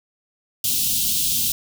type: band-stop noise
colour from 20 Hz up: white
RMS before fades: -21 dBFS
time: 0.64-1.52 s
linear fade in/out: 2 ms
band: 270 to 2900 Hz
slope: 48 dB/octave
effects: none